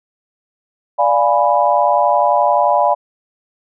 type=chord; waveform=sine; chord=D diminished seventh; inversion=none; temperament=equal; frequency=587.3 / 698.5 / 830.6 / 987.8 Hz; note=D5 / F5 / Ab5 / Cb6; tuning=0 / 0 / 0 / 0 cents; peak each=-16 dBFS; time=0.98-2.95 s; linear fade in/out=20 ms; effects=none